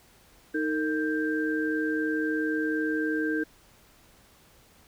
sine tone cluster, 311.7 / 455.7 / 1577 Hz, D#4 / A#4 / G6, +3 / -39 / +10 cents, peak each -27 / -32 / -31 dBFS, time 0.54-3.44 s, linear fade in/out 10 ms, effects pink hiss -58 dBFS RMS until 4.87 s

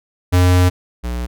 square tone pair in turn, 90.1 / 60.28 Hz, F#2 / B1, -45 / -41 cents, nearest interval perfect fifth, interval 696 cents, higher first, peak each -10 / -21 dBFS, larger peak first, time 0.32-0.7 / 1.03-1.27 s, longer first, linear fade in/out 20 ms, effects none

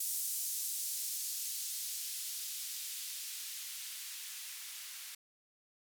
violet noise with band-pass filter sweep, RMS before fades -41 dBFS, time 0-5.15 s, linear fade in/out 5 ms, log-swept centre 7400 to 1800 Hz, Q 0.78, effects none

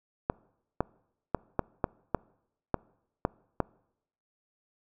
clicks, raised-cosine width 1 ms, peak -11 dBFS, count 9, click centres 0.299 / 0.806 / 1.347 / 1.593 / 1.842 / 2.147 / 2.743 / 3.251 / 3.603 s, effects noise-tail reverb RT60 0.8 s tail -25 dB re dry

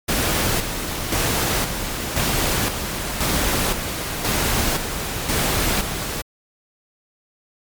pink noise with tremolo, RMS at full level -20 dBFS, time 0.08-6.22 s, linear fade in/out 10 ms, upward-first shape square, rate 0.96 Hz, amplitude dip 50%, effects MP3 96 kbps

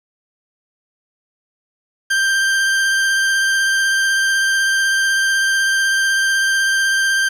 40% pulse tone with vibrato, 1576 Hz, G6, 9 cents sharp, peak -13 dBFS, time 2.1-7.29 s, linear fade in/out 10 ms, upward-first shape square, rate 16 Hz, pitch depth 8 cents each way, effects low-pass 10000 Hz 12 dB/octave + 7-bit

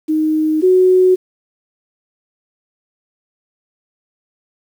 sine tone pair in turn, 311.2 / 369.4 Hz, D#4 / F#4, 0 / -3 cents, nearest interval minor third, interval 297 cents, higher second, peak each -12 / -7 dBFS, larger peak second, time 0.08-0.62 / 0.62-1.16 s, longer neither, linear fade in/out 20 ms, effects 7-bit

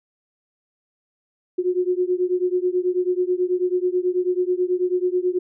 sine beating tone pair, 358.5 / 367.7 Hz, F4 / F#4, +45 / -11 cents, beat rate 9.2 Hz, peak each -21 / -22 dBFS, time 1.58-5.39 s, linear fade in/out 10 ms, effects none

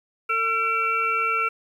harmonic tone with a mistuned harmonic, 450.9 Hz, A4, 42 cents sharp, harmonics 1 / 3 / 5 / 6, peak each -33 / -22 / -27 / -29 dBFS, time 0.29-1.49 s, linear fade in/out 10 ms, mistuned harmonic 5, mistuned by +44 cents, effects 9-bit

